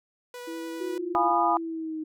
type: tone with vibrato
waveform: sawtooth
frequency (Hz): 490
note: B4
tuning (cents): -14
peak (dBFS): -34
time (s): 0.34-0.98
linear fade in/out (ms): 2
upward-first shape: triangle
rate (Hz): 10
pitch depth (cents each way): 13
type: tone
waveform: sine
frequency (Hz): 329.6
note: E4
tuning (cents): 0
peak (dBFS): -34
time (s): 0.47-1.32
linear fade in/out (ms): 10
type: linear sweep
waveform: sine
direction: down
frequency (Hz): 367.8 to 311.1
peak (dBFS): -30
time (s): 0.8-2.04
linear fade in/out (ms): 10
type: chord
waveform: sine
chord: F half-diminished seventh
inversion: none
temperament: equal with one note detuned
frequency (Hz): 698.5 / 830.6 / 987.8 / 1224.5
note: F5 / Ab5 / Cb6 / Eb6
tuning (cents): 0 / 0 / 0 / -28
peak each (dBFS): -26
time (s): 1.15-1.57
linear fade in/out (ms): 0
effects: none